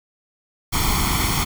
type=noise with comb filter; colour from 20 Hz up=pink; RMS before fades=-20 dBFS; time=0.72-1.45 s; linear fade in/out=20 ms; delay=0.91 ms; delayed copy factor=+0.8; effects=none